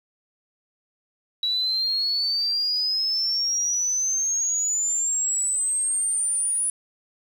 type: exponential sweep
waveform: sine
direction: up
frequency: 3900 to 9850 Hz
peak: -21 dBFS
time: 1.43-6.7 s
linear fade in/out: 2 ms
effects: 8-bit